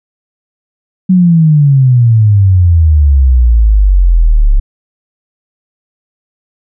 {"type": "exponential sweep", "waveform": "sine", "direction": "down", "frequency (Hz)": [188.8, 33.89], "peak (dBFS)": -3, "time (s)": [1.09, 4.6], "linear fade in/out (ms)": 10, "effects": []}